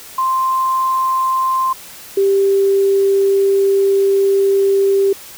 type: tone pair in turn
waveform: sine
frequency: 1046.5 / 393 Hz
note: C6 / G4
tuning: 0 / +4 cents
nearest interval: octave + perfect fourth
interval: 1696 cents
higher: first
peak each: -13 / -10 dBFS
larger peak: second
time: 0.18-1.73 / 2.17-5.13 s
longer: second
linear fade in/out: 5 ms
effects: white hiss -36 dBFS RMS until 5.37 s